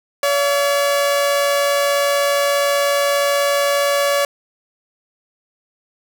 sawtooth tone pair together, 568.3 / 685 Hz, C#5 / F5, +43 / -34 cents, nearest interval minor third, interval 323 cents, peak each -11 / -22 dBFS, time 0.23-4.25 s, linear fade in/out 2 ms, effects none

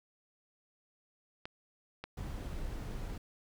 clicks, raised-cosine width 0.3 ms, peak -25 dBFS, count 2, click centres 1.455 / 2.04 s
brown noise, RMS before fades -40 dBFS, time 2.17-3.18 s, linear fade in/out 5 ms
effects none

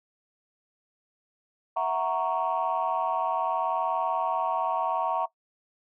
sine chord, F# dominant seventh, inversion third, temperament equal, 659.3 / 740 / 932.3 / 1108.7 Hz, E5 / F#5 / A#5 / C#6, 0 / 0 / 0 / 0 cents, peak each -30 / -29 / -28 / -30 dBFS, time 1.76-5.26 s, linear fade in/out 10 ms, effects noise-tail reverb RT60 0.1 s tail -19 dB re dry + tanh soft clip ceiling -17 dBFS

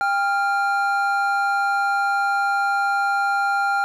triangle tone pair together, 798 / 1393.6 Hz, G5 / F6, +31 / -4 cents, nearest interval minor seventh, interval 965 cents, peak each -19 dBFS, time 0.01-3.84 s, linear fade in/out 0 ms, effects none

